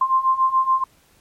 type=beating tone pair; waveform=sine; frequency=1046.5 / 1053.5 Hz; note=C6 / C6; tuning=0 / +12 cents; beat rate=7 Hz; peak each=-20 / -17 dBFS; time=0.01-0.84 s; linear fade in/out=5 ms; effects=pink hiss -57 dBFS RMS until 1.2 s + MP3 64 kbps